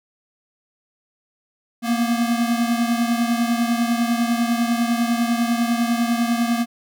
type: beating tone pair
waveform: square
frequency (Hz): 232.8 / 242.8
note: A#3 / B3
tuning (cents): -2 / -29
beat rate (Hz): 10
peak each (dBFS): -20 / -24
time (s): 1.82-6.66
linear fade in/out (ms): 50
effects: none